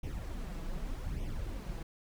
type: noise with flanger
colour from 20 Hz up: brown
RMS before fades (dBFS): -38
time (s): 0.03-1.83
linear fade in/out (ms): 5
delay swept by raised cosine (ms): 0.33 to 6.13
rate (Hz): 0.84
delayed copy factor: +0.65
effects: none